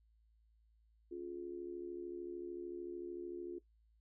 sine tone with amplitude modulation, 351 Hz, F4, 9 cents sharp, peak -38 dBFS, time 1.11-3.59 s, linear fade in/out 10 ms, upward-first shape sine, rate 73.4 Hz, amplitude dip 80%, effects noise-tail reverb RT60 0.1 s tail -17 dB re dry + added 55 Hz sine -68 dBFS peak until 4 s

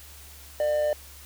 triangle tone with amplitude modulation, 599 Hz, D5, 34 cents sharp, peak -18 dBFS, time 0.6-0.93 s, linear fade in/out 2 ms, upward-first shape sine, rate 138 Hz, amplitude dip 40%, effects added 71 Hz sine -48 dBFS peak until 1.25 s + white hiss -48 dBFS RMS until 1.25 s

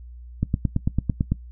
click train, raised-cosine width 5 ms, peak -8 dBFS, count 9, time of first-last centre 0.43-1.32 s, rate 8.99 Hz, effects noise-tail reverb RT60 0.1 s tail -19 dB re dry + added 60 Hz sine -38 dBFS peak until 1.51 s

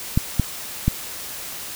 clicks, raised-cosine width 5 ms, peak -4 dBFS, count 3, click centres 0.175 / 0.397 / 0.88 s, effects white hiss -33 dBFS RMS until 1.75 s

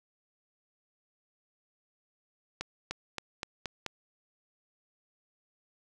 accelerating click train, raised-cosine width 0.2 ms, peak -17 dBFS, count 6, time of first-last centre 2.61-3.863 s, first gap 300 ms, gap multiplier 0.91, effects none

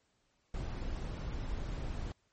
brown noise, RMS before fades -38 dBFS, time 0.54-2.12 s, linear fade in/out 2 ms, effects pink hiss -75 dBFS RMS until 2.32 s + MP3 32 kbps

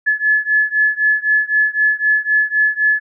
sine beating tone pair, 1714 / 1717.9 Hz, A6 / A6, -46 / -42 cents, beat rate 3.9 Hz, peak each -15 / -16 dBFS, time 0.06-3 s, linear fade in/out 20 ms, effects none

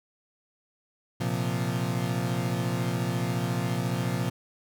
35% pulse chord, Bb suspended second, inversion none, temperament equal, 116.54 / 130.81 / 174.61 Hz, Bb2 / C3 / F3, 0 / 0 / 0 cents, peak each -29 dBFS, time 1.2-4.3 s, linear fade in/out 10 ms, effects none

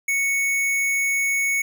square tone, 2217 Hz, C#7, in tune, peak -20 dBFS, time 0.08-1.62 s, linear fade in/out 5 ms, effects none

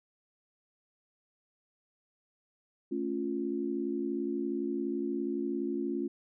sine chord, A augmented, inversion none, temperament equal, 220 / 277.2 / 349.2 Hz, A3 / C#4 / E#4, 0 / 0 / 0 cents, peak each -37 / -34 / -34 dBFS, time 2.91-6.08 s, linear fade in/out 10 ms, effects none

